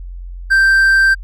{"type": "tone", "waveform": "triangle", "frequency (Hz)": 1568, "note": "G6", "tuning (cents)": 0, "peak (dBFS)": -6, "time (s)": [0.5, 1.15], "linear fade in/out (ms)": 20, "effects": ["added 44 Hz sine -26 dBFS peak until 1.23 s"]}